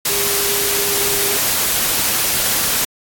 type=tone in noise; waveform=sine; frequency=403.5 Hz; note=G#4; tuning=50 cents flat; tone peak=-24 dBFS; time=0.09-1.37 s; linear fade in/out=5 ms; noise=white; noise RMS=-17 dBFS; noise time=0.05-2.85 s; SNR=-10 dB; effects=AAC 64 kbps